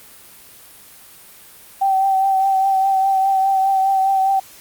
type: tone with vibrato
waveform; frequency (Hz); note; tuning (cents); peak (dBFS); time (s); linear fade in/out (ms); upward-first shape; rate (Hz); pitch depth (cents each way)
sine; 773; G5; -24; -13; 1.81-4.4; 10; triangle; 4.9; 30
effects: white hiss -43 dBFS RMS until 4.6 s + Opus 32 kbps